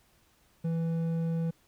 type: tone with hard clipping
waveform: sine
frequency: 165.1 Hz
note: E3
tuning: 3 cents sharp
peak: -29 dBFS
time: 0.64-1.51 s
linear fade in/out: 10 ms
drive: 6 dB
effects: pink hiss -66 dBFS RMS until 1.67 s